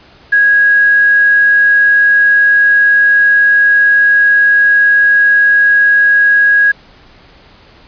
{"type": "tone with quantisation", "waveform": "sine", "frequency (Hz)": 1653, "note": "G#6", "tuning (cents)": -9, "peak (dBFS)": -5, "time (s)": [0.32, 6.72], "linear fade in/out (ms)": 10, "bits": 5, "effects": ["pink hiss -42 dBFS RMS until 7.87 s", "resampled to 11025 Hz"]}